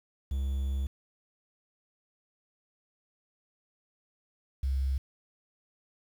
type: tone pair in turn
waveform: triangle / sine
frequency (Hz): 67.6 / 66.98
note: C#2 / C2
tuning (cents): -43 / +41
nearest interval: unison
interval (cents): 16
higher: first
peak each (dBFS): -26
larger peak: neither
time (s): 0.31-0.87 / 4.63-4.98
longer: first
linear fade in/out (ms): 5
effects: 9-bit

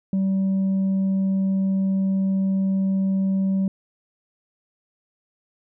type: tone with tanh clipping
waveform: triangle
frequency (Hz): 192.4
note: G3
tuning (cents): -32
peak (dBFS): -19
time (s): 0.13-3.68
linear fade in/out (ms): 2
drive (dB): 7
effects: none

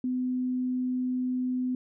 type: tone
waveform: sine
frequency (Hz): 252.9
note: B3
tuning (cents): +41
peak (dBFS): -26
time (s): 0.04-1.75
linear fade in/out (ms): 2
effects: none

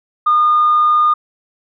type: tone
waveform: sine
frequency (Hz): 1219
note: D#6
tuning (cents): -36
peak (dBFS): -8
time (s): 0.26-1.14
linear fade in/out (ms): 10
effects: tanh soft clip ceiling -5 dBFS

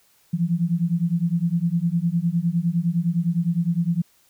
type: beating tone pair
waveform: sine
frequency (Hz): 165.5 / 175.3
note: E3 / F3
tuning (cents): +7 / +7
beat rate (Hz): 9.8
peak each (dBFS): -22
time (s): 0.33-4.02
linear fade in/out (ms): 10
effects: white hiss -60 dBFS RMS until 4.29 s

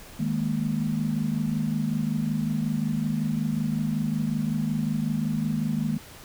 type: chord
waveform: sine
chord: D# suspended fourth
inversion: none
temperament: equal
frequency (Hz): 155.56 / 207.7 / 233.1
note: D#3 / G#3 / A#3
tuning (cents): 0 / 0 / 0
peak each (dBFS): -28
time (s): 0.19-5.98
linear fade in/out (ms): 10
effects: pink hiss -46 dBFS RMS until 6.24 s

